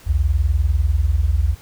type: tone pair together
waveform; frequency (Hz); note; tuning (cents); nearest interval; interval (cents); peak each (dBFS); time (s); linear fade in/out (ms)
sine; 60.3 / 80.49; B1 / E2; -41 / -41; perfect fourth; 500; -17; 0.06-1.55; 20
effects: pink hiss -46 dBFS RMS until 1.61 s